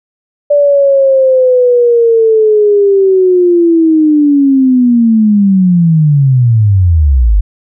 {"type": "linear sweep", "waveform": "sine", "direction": "down", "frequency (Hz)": [584, 46.25], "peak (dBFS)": -4, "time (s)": [0.5, 7.41], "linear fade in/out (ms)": 10, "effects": []}